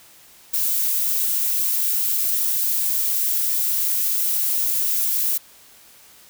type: noise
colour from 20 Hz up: violet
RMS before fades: -21 dBFS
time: 0.53-5.38 s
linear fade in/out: 10 ms
effects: white hiss -49 dBFS RMS until 6.29 s